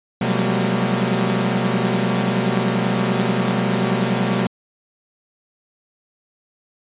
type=tone cluster; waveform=sawtooth; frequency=126.3 / 180.5 / 190.2 / 201.2 / 228.7 Hz; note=B2 / F#3 / F#3 / G3 / A#3; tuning=+39 / -43 / +48 / +45 / -33 cents; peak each=-20 dBFS; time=0.21-4.47 s; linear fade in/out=5 ms; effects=resampled to 8000 Hz